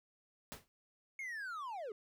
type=noise with exponential decay; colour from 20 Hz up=pink; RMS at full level=-43 dBFS; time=0.52-0.68 s; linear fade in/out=0 ms; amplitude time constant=33 ms
type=linear sweep; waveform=triangle; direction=down; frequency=2200 to 392 Hz; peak=-39 dBFS; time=1.19-1.92 s; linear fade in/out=2 ms
effects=none